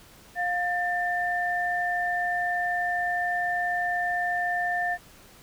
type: tone pair together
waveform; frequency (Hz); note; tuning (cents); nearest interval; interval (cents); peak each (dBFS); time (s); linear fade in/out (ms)
sine; 707 / 1786; F5 / A6; +21 / +25; octave + major third; 1604; -27; 0.35-4.98; 50
effects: pink hiss -52 dBFS RMS until 5.42 s